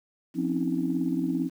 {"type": "tone cluster", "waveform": "sine", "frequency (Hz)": [174.7, 257.9, 275.6, 320.1], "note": ["F3", "C4", "C#4", "D#4"], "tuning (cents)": [1, -25, -10, 49], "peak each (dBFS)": [-31, -29, -29, -30], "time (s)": [0.34, 1.5], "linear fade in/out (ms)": 50, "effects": ["tanh soft clip ceiling -14 dBFS", "9-bit"]}